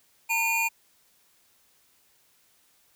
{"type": "tone pair together", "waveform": "square", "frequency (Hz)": [910, 2429], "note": ["A#5", "D#7"], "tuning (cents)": [-42, -42], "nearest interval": "octave + perfect fourth", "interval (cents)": 1700, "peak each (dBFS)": [-30, -25], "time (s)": [0.29, 0.69], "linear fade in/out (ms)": 20, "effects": ["white hiss -64 dBFS RMS until 2.95 s"]}